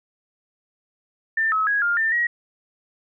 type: tone with pitch steps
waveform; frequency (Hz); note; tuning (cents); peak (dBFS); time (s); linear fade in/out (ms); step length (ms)
sine; 1788 / 1287 / 1657 / 1406 / 1792 / 1901; A6 / E6 / G#6 / F6 / A6 / A#6; +27 / -42 / -4 / +11 / +31 / +33; -18; 1.37-2.27; 5; 150
effects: none